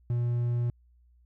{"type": "tone", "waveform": "triangle", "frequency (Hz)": 120, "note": "B2", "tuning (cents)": -49, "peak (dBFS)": -23, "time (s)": [0.1, 0.7], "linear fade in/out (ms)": 0, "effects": ["added 60 Hz sine -58 dBFS peak until 1.25 s"]}